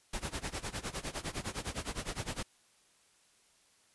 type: noise with tremolo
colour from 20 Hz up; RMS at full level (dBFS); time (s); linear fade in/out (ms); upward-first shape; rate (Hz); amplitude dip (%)
pink; -36; 0.13-2.43; 5; sine; 9.8; 90
effects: white hiss -67 dBFS RMS until 3.94 s + resampled to 24000 Hz